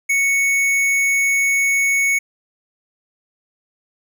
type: tone with tanh clipping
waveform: sine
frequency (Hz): 2217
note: C#7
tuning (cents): 0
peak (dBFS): -16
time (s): 0.09-2.19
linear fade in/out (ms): 10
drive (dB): 16
effects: none